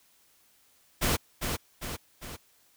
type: noise with echo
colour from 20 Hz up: pink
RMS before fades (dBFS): -26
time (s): 1.01-1.17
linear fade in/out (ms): 20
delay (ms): 400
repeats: 3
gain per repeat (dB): -5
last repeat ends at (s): 2.37
effects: white hiss -64 dBFS RMS until 2.76 s